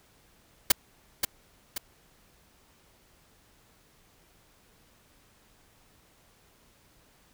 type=noise with echo; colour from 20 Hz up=white; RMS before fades=-18 dBFS; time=0.7-0.72 s; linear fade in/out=5 ms; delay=530 ms; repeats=2; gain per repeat=-7 dB; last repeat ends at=1.78 s; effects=pink hiss -62 dBFS RMS until 7.33 s